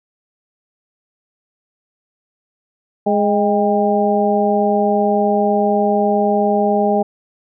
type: harmonic tone with a mistuned harmonic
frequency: 207.7 Hz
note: G#3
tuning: in tune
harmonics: 1 / 2 / 3 / 4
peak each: -18 / -18 / -18 / -18 dBFS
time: 3.06-7.03 s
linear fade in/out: 10 ms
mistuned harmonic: 4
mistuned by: -66 cents
effects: none